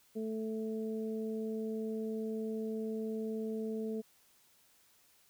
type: harmonic tone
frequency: 220 Hz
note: A3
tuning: in tune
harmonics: 1 / 2 / 3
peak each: -37 / -38 / -52 dBFS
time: 0.15-4.02 s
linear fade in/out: 20 ms
effects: white hiss -67 dBFS RMS until 5.29 s